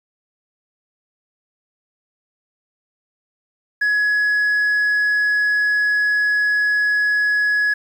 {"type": "tone", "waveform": "sine", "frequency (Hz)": 1683, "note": "G#6", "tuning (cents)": 23, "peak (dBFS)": -12, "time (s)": [3.81, 7.74], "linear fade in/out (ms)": 10, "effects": ["tanh soft clip ceiling -14 dBFS", "8-bit"]}